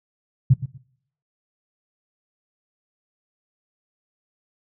sine tone with echo, 130.81 Hz, C3, in tune, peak -9 dBFS, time 0.5-0.54 s, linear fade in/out 10 ms, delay 120 ms, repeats 2, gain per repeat -13 dB, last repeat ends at 0.78 s, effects noise-tail reverb RT60 0.7 s tail -22 dB re dry

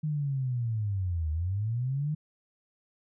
sine linear two-way sweep, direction down then up, 155.56 to 75.8 to 155.56 Hz, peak -27 dBFS, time 0.03-2.15 s, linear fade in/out 10 ms, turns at 1.31 s, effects none

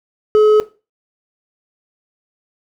sine tone with hard clipping, 426.6 Hz, G#4, 46 cents sharp, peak -8 dBFS, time 0.35-0.6 s, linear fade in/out 0 ms, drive 4 dB, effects noise-tail reverb RT60 0.3 s tail -17 dB re dry

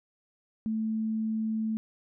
sine tone, 220 Hz, A3, in tune, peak -27 dBFS, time 0.66-1.77 s, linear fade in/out 0 ms, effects none

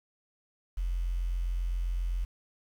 sine tone, 43.79 Hz, F1, 5 cents sharp, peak -27 dBFS, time 0.77-2.25 s, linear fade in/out 10 ms, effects tanh soft clip ceiling -23 dBFS + 9-bit

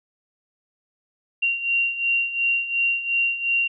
sine beating tone pair, 2759 / 2761.8 Hz, F7 / F7, -22 / -20 cents, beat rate 2.8 Hz, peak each -26 / -21 dBFS, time 1.42-3.68 s, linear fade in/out 10 ms, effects none

